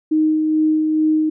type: tone with tremolo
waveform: sine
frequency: 311.1 Hz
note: D#4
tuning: in tune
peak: -12 dBFS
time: 0.11-1.3 s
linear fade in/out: 10 ms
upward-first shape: sine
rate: 2.3 Hz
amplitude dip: 30%
effects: none